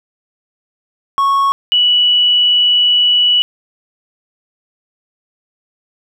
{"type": "tone pair in turn", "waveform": ["triangle", "sine"], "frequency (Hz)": [1104, 2947], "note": ["C#6", "F#7"], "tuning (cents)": [-7, -8], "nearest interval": "octave + perfect fourth", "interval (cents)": 1699, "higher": "second", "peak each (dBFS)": -8, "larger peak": "neither", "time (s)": [[1.18, 1.52], [1.72, 3.42]], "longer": "second", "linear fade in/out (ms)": 0, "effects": []}